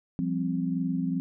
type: chord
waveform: sine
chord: F suspended second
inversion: none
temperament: equal with one note detuned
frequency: 173.61 / 196 / 261.6 Hz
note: F3 / G3 / C4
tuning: -10 / 0 / 0 cents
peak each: -29 / -33 / -29 dBFS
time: 0.19-1.2 s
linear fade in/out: 0 ms
effects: none